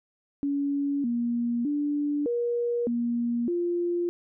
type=tone with pitch steps; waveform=sine; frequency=282.6 / 237.4 / 291.7 / 476.6 / 237.2 / 348 Hz; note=C#4 / A#3 / D4 / A#4 / A#3 / F4; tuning=+34 / +32 / -12 / +38 / +30 / -6 cents; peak=-24 dBFS; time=0.43-4.09 s; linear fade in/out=0 ms; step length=610 ms; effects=none